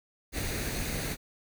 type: noise with comb filter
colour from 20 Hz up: pink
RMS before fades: -33 dBFS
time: 0.32-1.17 s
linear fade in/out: 50 ms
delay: 0.47 ms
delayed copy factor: +0.5
effects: none